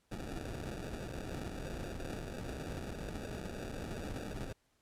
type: noise with sample-and-hold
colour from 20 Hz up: pink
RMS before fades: -42 dBFS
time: 0.11-4.53 s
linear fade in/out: 10 ms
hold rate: 1050 Hz
effects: pink hiss -75 dBFS RMS until 4.81 s + low-pass 12000 Hz 12 dB/octave